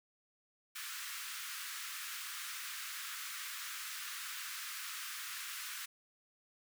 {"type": "high-pass noise", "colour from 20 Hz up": "pink", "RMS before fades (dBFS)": -44, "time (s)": [0.75, 5.86], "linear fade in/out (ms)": 10, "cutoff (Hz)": 1200, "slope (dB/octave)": 48, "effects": []}